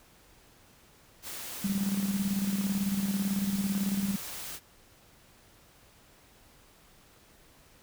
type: noise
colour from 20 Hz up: white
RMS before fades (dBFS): -40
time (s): 1.22-4.6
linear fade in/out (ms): 50
type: tone with tremolo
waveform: sine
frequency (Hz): 197.2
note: G3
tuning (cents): +11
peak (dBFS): -25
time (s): 1.64-4.16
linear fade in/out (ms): 5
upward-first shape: square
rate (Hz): 18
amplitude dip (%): 55
effects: pink hiss -59 dBFS RMS until 7.82 s